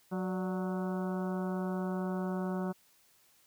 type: harmonic tone with a mistuned harmonic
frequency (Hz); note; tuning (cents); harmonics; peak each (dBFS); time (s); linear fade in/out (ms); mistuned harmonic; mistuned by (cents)
184.5; F#3; -5; 1 / 2 / 3 / 4 / 5 / 6 / 7 / 8; -33 / -39 / -43 / -45 / -47 / -49 / -50 / -51; 0.11-2.73; 20; 3; +68
effects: white hiss -66 dBFS RMS until 3.46 s